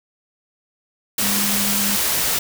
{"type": "tone in noise", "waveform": "sine", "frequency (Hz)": 203, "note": "G#3", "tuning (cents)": -39, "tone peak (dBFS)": -25, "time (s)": [1.22, 1.96], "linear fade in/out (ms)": 5, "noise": "white", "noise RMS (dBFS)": -20, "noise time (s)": [1.18, 2.39], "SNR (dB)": -8, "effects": []}